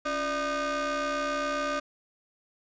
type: ring-modulated tone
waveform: 30% pulse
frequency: 312.9 Hz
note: D#4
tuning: 10 cents sharp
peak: -22 dBFS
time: 0.05-1.8 s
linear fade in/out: 10 ms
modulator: 905 Hz
effects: resampled to 16000 Hz